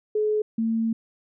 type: tone pair in turn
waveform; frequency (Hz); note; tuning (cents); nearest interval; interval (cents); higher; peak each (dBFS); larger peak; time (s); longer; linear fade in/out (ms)
sine; 425.9 / 225.6; G#4 / A3; +44 / +44; major seventh; 1100; first; -20 / -21; first; 0.15-0.42 / 0.58-0.93; second; 5
effects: none